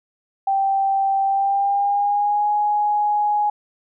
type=tone with pitch glide; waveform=sine; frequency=782 to 833.3 Hz; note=G5 to G#5; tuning=-4 to +6 cents; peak=-16 dBFS; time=0.47-3.5 s; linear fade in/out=5 ms; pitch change=+110 cents; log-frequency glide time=1.25-2.49 s; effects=none